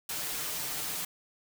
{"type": "noise with comb filter", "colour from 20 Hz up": "white", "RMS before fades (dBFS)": -35, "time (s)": [0.09, 1.05], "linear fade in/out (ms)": 5, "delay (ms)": 6.6, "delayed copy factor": 0.55, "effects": []}